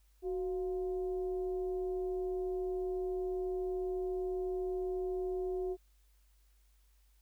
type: tone with frequency modulation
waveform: sine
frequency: 370 Hz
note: F#4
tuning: in tune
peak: -33 dBFS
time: 0.22-5.77 s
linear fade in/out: 50 ms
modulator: 334 Hz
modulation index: 0.38
effects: added 50 Hz sine -64 dBFS peak until 7.21 s + white hiss -75 dBFS RMS until 7.21 s